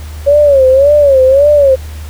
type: tone with vibrato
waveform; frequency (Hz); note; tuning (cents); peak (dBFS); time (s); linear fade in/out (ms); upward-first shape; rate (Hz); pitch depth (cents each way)
sine; 554; C#5; -1; -3; 0.26-1.76; 20; sine; 1.8; 120
effects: added 76 Hz sine -22 dBFS peak until 2.09 s + pink hiss -35 dBFS RMS until 2.09 s